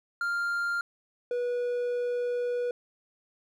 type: tone pair in turn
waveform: triangle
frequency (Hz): 1396.9 / 487.1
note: F6 / B4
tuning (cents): 0 / -24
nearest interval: octave + tritone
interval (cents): 1824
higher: first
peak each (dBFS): -25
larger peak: neither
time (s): 0.21-0.81 / 1.31-2.71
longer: second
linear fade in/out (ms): 2
effects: none